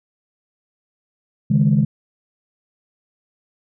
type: chord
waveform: sine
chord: C# suspended second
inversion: none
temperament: just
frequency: 138.59 / 155.92 / 207.9 Hz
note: C#3 / D#3 / G#3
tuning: 0 / +4 / +2 cents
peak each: -16 dBFS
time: 1.5-1.85 s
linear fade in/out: 10 ms
effects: tanh soft clip ceiling -5 dBFS